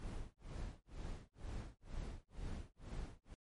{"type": "noise with tremolo", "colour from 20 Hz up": "brown", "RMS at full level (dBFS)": -44, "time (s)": [0, 3.34], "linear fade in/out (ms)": 0, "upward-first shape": "sine", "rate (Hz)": 2.1, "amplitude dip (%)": 100, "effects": ["MP3 48 kbps"]}